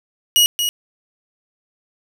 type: tone with echo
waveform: sawtooth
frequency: 2900 Hz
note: F#7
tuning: 35 cents flat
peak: -7 dBFS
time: 0.36-0.46 s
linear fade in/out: 0 ms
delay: 230 ms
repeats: 1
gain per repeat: -7 dB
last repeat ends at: 0.69 s
effects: 7-bit